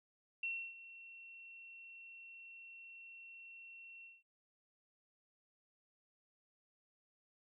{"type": "tone with ADSR envelope", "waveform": "sine", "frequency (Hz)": 2718, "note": "F7", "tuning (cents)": -48, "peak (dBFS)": -36, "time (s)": [0.43, 4.23], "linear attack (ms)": 4, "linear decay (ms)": 300, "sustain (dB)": -16, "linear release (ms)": 190, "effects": []}